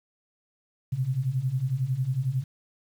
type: beating tone pair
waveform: sine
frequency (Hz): 123.47 / 134.47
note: B2 / C3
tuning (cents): 0 / +48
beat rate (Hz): 11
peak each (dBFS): -29 / -26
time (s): 0.92-2.44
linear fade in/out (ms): 10
effects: 9-bit